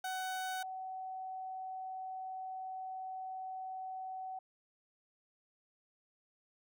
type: tone pair in turn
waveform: 30% pulse / sine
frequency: 749 / 753.8 Hz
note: F#5 / F#5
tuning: +21 / +32 cents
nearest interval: unison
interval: 11 cents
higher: second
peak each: -34 / -40 dBFS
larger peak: first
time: 0.04-0.63 / 0.63-4.39 s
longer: second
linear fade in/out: 5 ms
effects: none